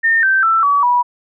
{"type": "tone with pitch steps", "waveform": "sine", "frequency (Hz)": [1819, 1556.3, 1331.6, 1139.3, 974.8], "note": ["A#6", "G6", "E6", "C#6", "B5"], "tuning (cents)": [-43, -13, 17, 47, -23], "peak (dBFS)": -10, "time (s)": [0.03, 1.03], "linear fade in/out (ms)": 20, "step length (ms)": 200, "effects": []}